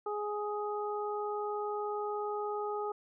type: harmonic tone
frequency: 416.7 Hz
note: G#4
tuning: 6 cents sharp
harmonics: 1 / 2 / 3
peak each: -35 / -38 / -40 dBFS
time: 0.06-2.92 s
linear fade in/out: 5 ms
effects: none